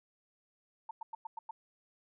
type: tone bursts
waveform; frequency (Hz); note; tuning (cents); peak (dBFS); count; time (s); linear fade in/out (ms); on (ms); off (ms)
sine; 897; A5; +33; -38; 6; 0.89-1.51; 5; 20; 100
effects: none